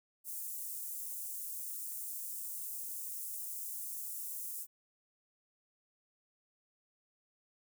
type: high-pass noise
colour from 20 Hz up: white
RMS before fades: -42 dBFS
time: 0.24-4.67 s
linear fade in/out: 50 ms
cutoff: 7800 Hz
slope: 24 dB/octave
effects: none